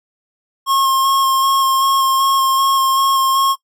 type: tone with vibrato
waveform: square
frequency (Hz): 1077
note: C6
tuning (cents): +50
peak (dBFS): -13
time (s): 0.66-3.56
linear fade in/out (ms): 50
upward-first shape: square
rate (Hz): 2.6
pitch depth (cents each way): 12
effects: noise-tail reverb RT60 0.1 s tail -19 dB re dry